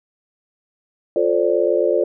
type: chord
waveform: sine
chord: D minor seventh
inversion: first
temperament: just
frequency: 352.4 / 440.5 / 528.6 / 587.3 Hz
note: F4 / A4 / C5 / D5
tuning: +16 / +2 / +18 / 0 cents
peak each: -20 dBFS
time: 1.16-2.04 s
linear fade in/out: 2 ms
effects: none